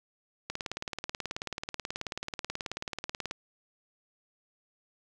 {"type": "click train", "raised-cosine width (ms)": 0.2, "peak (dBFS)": -17, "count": 53, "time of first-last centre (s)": [0.5, 3.311], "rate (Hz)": 18.5, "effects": []}